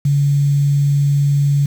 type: tone with quantisation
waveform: sine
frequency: 142.2 Hz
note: C#3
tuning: 45 cents sharp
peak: -11 dBFS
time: 0.05-1.66 s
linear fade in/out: 5 ms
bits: 6
effects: none